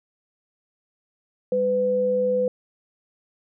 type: tone pair together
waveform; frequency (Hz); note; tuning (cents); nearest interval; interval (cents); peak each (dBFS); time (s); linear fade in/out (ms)
sine; 198.9 / 502.6; G3 / B4; +25 / +30; octave + major third; 1605; -30 / -19; 1.52-2.48; 2
effects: none